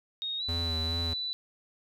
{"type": "tone with pitch glide", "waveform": "sine", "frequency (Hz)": [3729, 3974], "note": ["A#7", "B7"], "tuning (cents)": [0, 10], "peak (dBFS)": -31, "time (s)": [0.22, 1.33], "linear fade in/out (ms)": 0, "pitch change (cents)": 110, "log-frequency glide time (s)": [0.38, 0.43]}
{"type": "tone with vibrato", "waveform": "square", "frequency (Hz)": 82.41, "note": "E2", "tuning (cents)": 0, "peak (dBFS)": -32, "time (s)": [0.48, 1.14], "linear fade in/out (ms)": 10, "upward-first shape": "sine", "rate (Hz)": 2.4, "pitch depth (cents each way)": 41}
{"effects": []}